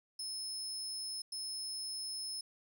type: tone bursts at uneven times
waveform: 30% pulse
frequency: 5210 Hz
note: E8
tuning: 21 cents flat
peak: -35 dBFS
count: 2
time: 0.19-1.22 / 1.32-2.41 s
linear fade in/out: 5 ms
effects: none